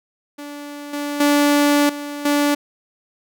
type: tone with level steps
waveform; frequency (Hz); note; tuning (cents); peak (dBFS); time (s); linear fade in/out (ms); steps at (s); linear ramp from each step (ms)
sawtooth; 290; D4; -22; -27 / -19 / -9 / -23 / -11; 0.38-2.55; 10; 0.93 / 1.2 / 1.89 / 2.25; 5
effects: none